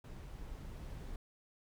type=noise with level ramp; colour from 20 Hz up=brown; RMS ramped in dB=-48 to -45 dBFS; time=0.04-1.16 s; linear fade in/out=2 ms; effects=none